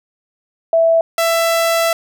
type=tone pair in turn; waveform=sine / sawtooth; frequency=659.3 / 665.4 Hz; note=E5 / E5; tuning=0 / +16 cents; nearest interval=unison; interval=16 cents; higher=second; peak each=-9 dBFS; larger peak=neither; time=0.73-1.01 / 1.18-1.93 s; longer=second; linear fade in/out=2 ms; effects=none